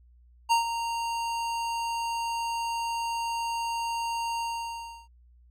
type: tone with ADSR envelope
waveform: square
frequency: 927 Hz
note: A#5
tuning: 10 cents flat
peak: -19 dBFS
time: 0.49-5.08 s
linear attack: 27 ms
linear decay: 120 ms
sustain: -10 dB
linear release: 680 ms
effects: added 60 Hz sine -54 dBFS peak until 5.5 s + low-pass 10000 Hz 12 dB/octave